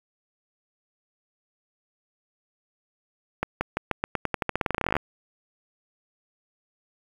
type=accelerating click train; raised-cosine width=0.5 ms; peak=-9 dBFS; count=25; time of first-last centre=3.43-4.967 s; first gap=180 ms; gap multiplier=0.89; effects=7-bit